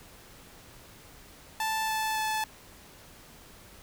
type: tone with pitch steps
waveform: sawtooth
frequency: 880 / 874.4 / 868.9 Hz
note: A5 / A5 / A5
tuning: 0 / -11 / -22 cents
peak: -24 dBFS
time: 1.6-2.44 s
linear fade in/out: 2 ms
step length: 280 ms
effects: pink hiss -52 dBFS RMS until 3.82 s